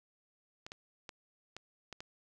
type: clicks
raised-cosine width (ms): 0.2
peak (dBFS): -27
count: 6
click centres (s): 0.665 / 0.719 / 1.092 / 1.566 / 1.927 / 2.005
effects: none